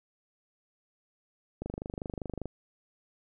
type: click train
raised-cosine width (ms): 2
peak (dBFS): -22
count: 22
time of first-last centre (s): 1.62-2.457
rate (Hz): 25.1
effects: none